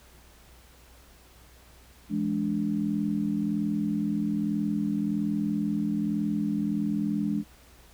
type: tone cluster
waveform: sine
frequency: 168.8 / 210 / 291.9 Hz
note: E3 / G#3 / D4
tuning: +41 / +19 / -10 cents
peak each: -33 / -27 / -30 dBFS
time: 2.09-7.44 s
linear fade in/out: 50 ms
effects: added 60 Hz sine -55 dBFS peak until 7.93 s + pink hiss -56 dBFS RMS until 7.93 s